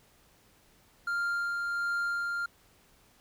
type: tone with tremolo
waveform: triangle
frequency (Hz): 1396.9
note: F6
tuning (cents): 0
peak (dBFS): -26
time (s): 1.07-2.46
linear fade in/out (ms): 5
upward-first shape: sine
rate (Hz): 1.4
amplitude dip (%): 25
effects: pink hiss -63 dBFS RMS until 3.2 s